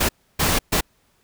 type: noise bursts at uneven times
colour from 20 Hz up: pink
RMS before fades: -19 dBFS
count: 3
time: 0-0.09 / 0.39-0.59 / 0.72-0.81 s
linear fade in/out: 10 ms
effects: pink hiss -63 dBFS RMS until 1.23 s